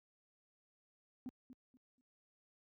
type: tone with echo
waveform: sine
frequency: 253.3 Hz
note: B3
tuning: 44 cents sharp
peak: -40 dBFS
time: 1.26-1.29 s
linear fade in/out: 0 ms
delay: 240 ms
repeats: 3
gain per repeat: -12 dB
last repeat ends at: 2.01 s
effects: tanh soft clip ceiling -39 dBFS + high-pass 60 Hz 12 dB/octave

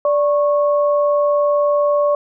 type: tone pair together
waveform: sine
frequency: 584.1 / 1100 Hz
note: D5 / C#6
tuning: -10 / -14 cents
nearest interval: major seventh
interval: 1096 cents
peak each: -13 / -21 dBFS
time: 0.05-2.15 s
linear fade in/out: 2 ms
effects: none

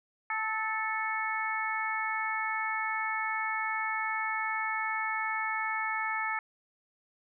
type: harmonic tone with a mistuned harmonic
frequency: 440 Hz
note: A4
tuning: in tune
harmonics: 2 / 3 / 4 / 5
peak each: -35 / -35 / -35 / -35 dBFS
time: 0.3-6.39 s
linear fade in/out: 2 ms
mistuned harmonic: 3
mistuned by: -23 cents
effects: none

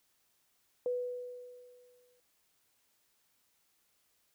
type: tone with exponential decay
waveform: sine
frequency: 493.9 Hz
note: B4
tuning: in tune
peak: -29 dBFS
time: 0.86-2.2 s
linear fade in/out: 1 ms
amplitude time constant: 290 ms
effects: white hiss -74 dBFS RMS until 4.34 s

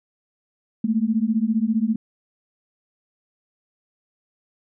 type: beating tone pair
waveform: sine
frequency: 214.2 / 229.2 Hz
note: A3 / A#3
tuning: -46 / -29 cents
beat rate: 15 Hz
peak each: -21 / -21 dBFS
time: 0.84-1.96 s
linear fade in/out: 5 ms
effects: none

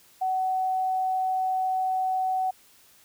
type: tone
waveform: sine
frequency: 751 Hz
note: F#5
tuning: 26 cents sharp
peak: -23 dBFS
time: 0.21-2.51 s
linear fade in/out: 10 ms
effects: white hiss -57 dBFS RMS until 3.04 s

